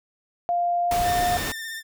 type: tone with pitch glide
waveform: sine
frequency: 698.5 to 710.7 Hz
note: F5 to F5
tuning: 0 to +30 cents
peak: -20 dBFS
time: 0.49-1.37 s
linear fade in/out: 0 ms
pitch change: +30 cents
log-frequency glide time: 0.81-1.2 s
type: noise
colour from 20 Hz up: pink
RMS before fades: -29 dBFS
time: 0.91-1.52 s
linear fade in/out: 2 ms
type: tone with vibrato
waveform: sawtooth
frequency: 1800 Hz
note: A6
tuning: 39 cents sharp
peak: -28 dBFS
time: 1.02-1.83 s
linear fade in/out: 50 ms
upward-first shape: sine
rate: 16 Hz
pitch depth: 25 cents each way
effects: none